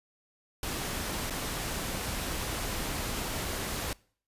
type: noise with dropouts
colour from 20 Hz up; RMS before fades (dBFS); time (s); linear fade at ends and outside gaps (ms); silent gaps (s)
pink; -34; 0.63-3.93; 1; 1.299-1.306
effects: noise-tail reverb RT60 0.5 s tail -24 dB re dry + resampled to 32000 Hz